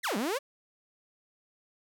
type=exponential two-way sweep; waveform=sawtooth; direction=down then up; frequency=2217 to 190.6 to 600 Hz; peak=-25 dBFS; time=0.03-0.39 s; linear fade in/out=20 ms; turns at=0.17 s; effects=none